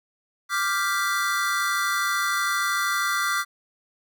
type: chord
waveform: square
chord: G dominant seventh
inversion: second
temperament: equal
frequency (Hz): 1174.7 / 1396.9 / 1568 / 1975.5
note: D6 / F6 / G6 / B6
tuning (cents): 0 / 0 / 0 / 0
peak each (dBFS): -27 / -28 / -31 / -30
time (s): 0.49-3.45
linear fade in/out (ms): 50
effects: none